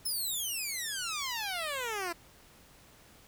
10% pulse exponential sweep, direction down, 5330 to 331.8 Hz, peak -25 dBFS, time 0.05-2.13 s, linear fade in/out 10 ms, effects pink hiss -58 dBFS RMS until 3.27 s

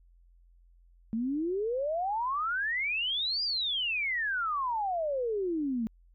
sine exponential two-way sweep, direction up then down, 216.2 to 4921 to 216.2 Hz, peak -28 dBFS, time 1.13-5.87 s, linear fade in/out 0 ms, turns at 3.43 s, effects added 43 Hz sine -57 dBFS peak until 6.14 s

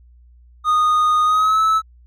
triangle tone with pitch glide, 1235 to 1303.9 Hz, D#6 to E6, -13 to -19 cents, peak -11 dBFS, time 0.64-1.82 s, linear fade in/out 50 ms, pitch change +94 cents, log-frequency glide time 1.24-1.6 s, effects added 60 Hz sine -45 dBFS peak until 2.06 s

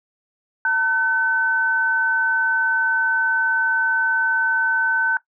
sine tone pair together, 904.7 / 1520 Hz, A5 / F#6, +48 / +46 cents, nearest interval major sixth, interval 898 cents, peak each -24 / -17 dBFS, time 0.65-5.17 s, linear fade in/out 2 ms, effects noise-tail reverb RT60 0.1 s tail -17 dB re dry

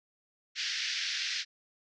white band-pass noise, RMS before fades -34 dBFS, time 0.55-1.45 s, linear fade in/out 50 ms, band 1600 to 5600 Hz, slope 48 dB/octave, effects none

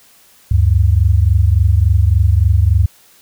sine tone pair together, 74.18 / 97.7 Hz, D2 / G2, +18 / -5 cents, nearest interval perfect fourth, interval 477 cents, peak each -11 dBFS, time 0.51-2.86 s, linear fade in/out 5 ms, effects white hiss -48 dBFS RMS until 3.21 s

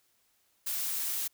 blue noise, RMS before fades -33 dBFS, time 0.66-1.28 s, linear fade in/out 10 ms, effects white hiss -71 dBFS RMS until 1.33 s

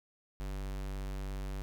square tone, 48.51 Hz, G1, 17 cents flat, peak -37 dBFS, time 0.4-1.62 s, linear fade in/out 0 ms, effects none

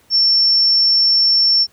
sine tone, 5420 Hz, E8, 47 cents sharp, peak -10 dBFS, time 0.1-1.67 s, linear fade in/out 50 ms, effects pink hiss -54 dBFS RMS until 1.72 s + high-pass 60 Hz 12 dB/octave

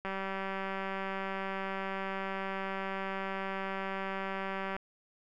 click train, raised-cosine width 0.5 ms, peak -22 dBFS, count 911, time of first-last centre 0.05-4.765 s, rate 193 Hz, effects none

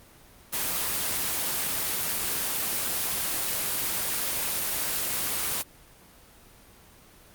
white noise, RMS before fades -28 dBFS, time 0.52-5.63 s, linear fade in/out 20 ms, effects pink hiss -53 dBFS RMS until 7.34 s + Opus 24 kbps

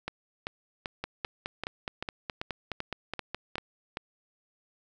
two click trains, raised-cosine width 0.3 ms, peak -17 / -17 dBFS, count 13 / 11, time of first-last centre 1.04-3.556 / 0.08-3.971 s, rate 4.77 / 2.57 Hz, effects none

